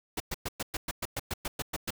pink noise bursts, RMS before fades -33 dBFS, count 13, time 0.17-1.906 s, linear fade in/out 5 ms, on 32 ms, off 110 ms, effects none

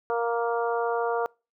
harmonic tone, 233.9 Hz, A#3, 6 cents sharp, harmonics 2 / 3 / 4 / 5 / 6, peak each -26 / -30 / -32 / -34 / -36 dBFS, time 0.1-1.26 s, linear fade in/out 0 ms, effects noise-tail reverb RT60 0.3 s tail -26 dB re dry

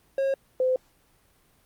triangle / sine tone pair in turn, 542 / 513.5 Hz, C#5 / C5, -39 / -33 cents, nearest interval minor second, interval 94 cents, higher first, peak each -20 dBFS, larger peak neither, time 0.18-0.34 / 0.6-0.76 s, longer neither, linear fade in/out 2 ms, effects pink hiss -63 dBFS RMS until 1.65 s + Opus 32 kbps

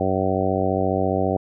harmonic tone, 94.7 Hz, F#2, 41 cents sharp, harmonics 1 / 2 / 3 / 4 / 5 / 6 / 7 / 8, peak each -27 / -27 / -27 / -27 / -27 / -27 / -27 / -27 dBFS, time 0-1.37 s, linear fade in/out 5 ms, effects none

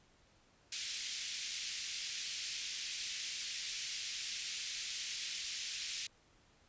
white band-pass noise, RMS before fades -42 dBFS, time 0.72-6.07 s, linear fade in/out 5 ms, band 2200 to 6700 Hz, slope 24 dB/octave, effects pink hiss -68 dBFS RMS until 6.68 s + resampled to 16000 Hz

